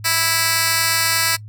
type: tone with high-pass filter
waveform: 10% pulse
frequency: 328.5 Hz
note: E4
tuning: 6 cents flat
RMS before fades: -18 dBFS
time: 0.04-1.37 s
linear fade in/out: 20 ms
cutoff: 2300 Hz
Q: 0.5
effects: noise-tail reverb RT60 0.1 s tail -23 dB re dry + added 106 Hz sine -33 dBFS peak until 1.48 s